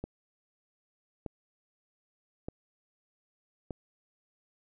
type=click train; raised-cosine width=2 ms; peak=-23 dBFS; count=4; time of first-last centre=0.04-3.707 s; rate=0.818 Hz; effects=none